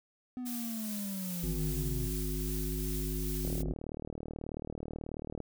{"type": "linear sweep", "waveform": "triangle", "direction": "down", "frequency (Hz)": [253.2, 122], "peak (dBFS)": -34, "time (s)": [0.37, 2.07], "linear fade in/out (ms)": 0}
{"type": "noise with tremolo", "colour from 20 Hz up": "blue", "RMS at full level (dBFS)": -41, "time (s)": [0.45, 3.63], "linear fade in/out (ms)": 20, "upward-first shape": "triangle", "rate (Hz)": 2.5, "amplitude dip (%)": 25}
{"type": "harmonic tone", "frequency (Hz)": 51.5, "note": "G#1", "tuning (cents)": -14, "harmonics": [1, 3, 5, 7], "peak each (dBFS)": [-34, -39, -41, -42], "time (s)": [1.43, 3.73], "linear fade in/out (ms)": 5}
{"type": "click train", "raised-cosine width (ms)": 2, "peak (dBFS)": -26, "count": 76, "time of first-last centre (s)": [3.45, 5.403], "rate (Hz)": 38.4}
{"effects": []}